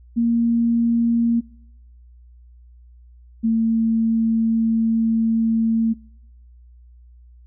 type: tone pair in turn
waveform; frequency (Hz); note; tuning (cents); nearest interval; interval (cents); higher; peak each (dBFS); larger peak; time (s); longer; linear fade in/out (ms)
sine; 233.1 / 225.6; A#3 / A3; 0 / +44; minor second; 56; first; -15; neither; 0.16-1.41 / 3.43-5.94; second; 20
effects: noise-tail reverb RT60 0.9 s tail -26 dB re dry + added 60 Hz sine -44 dBFS peak until 7.46 s